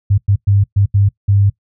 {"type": "tone bursts at uneven times", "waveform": "sine", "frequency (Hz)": 100, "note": "G2", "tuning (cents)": 35, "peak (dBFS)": -8, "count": 6, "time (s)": [[0.1, 0.18], [0.28, 0.36], [0.47, 0.64], [0.76, 0.86], [0.94, 1.09], [1.28, 1.5]], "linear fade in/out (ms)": 10, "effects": ["noise-tail reverb RT60 0.1 s tail -20 dB re dry"]}